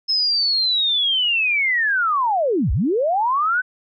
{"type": "linear two-way sweep", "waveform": "sine", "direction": "down then up", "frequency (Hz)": [5210, 46.25, 1537], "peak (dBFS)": -16, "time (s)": [0.08, 3.62], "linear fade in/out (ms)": 20, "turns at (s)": 2.72, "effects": []}